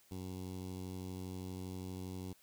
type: tone with notch filter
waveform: 15% pulse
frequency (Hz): 92.5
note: F#2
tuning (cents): 0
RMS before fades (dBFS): -44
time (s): 0.11-2.33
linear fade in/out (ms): 5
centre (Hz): 1600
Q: 0.52
effects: white hiss -67 dBFS RMS until 2.42 s